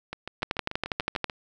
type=two click trains; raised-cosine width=0.3 ms; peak=-18 / -10 dBFS; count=9 / 11; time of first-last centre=0.13-1.298 / 0.43-1.243 s; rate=6.85 / 12.3 Hz; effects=none

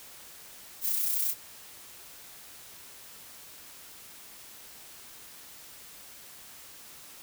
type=noise with amplitude modulation; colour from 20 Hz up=violet; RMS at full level=-27 dBFS; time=0.81-1.35 s; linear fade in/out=50 ms; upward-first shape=sine; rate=31.4 Hz; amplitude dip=40%; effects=white hiss -49 dBFS RMS until 7.22 s

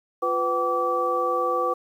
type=tone cluster; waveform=sine; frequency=350.7 / 500 / 761 / 1156 Hz; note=F4 / B4 / F#5 / D6; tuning=+7 / +21 / +48 / -28 cents; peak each=-31 / -25 / -30 / -24 dBFS; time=0.22-1.74 s; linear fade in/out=10 ms; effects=9-bit

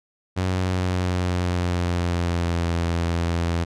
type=tone with pitch glide; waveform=sawtooth; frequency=92.5 to 84.82 Hz; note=F#2 to E2; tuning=0 to +50 cents; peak=-17 dBFS; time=0.36-3.65 s; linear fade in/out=20 ms; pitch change=-150 cents; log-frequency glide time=0.55-2.71 s; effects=low-pass 7000 Hz 12 dB/octave

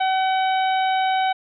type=harmonic tone; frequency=758 Hz; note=F#5; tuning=42 cents sharp; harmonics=1 / 2 / 3 / 4 / 5; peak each=-18 / -29 / -31 / -33 / -34 dBFS; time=0-1.33 s; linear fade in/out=10 ms; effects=none

